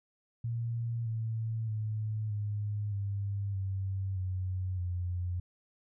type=tone with pitch steps; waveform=sine; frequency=116.54 / 112.18 / 107.98 / 103.95 / 100.06 / 96.31 / 92.71 / 89.24 Hz; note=A#2 / A2 / A2 / G#2 / G2 / G2 / F#2 / F2; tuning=0 / +34 / -32 / +2 / +36 / -30 / +4 / +38 cents; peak=-31 dBFS; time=0.44-5.4 s; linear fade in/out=5 ms; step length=620 ms; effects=none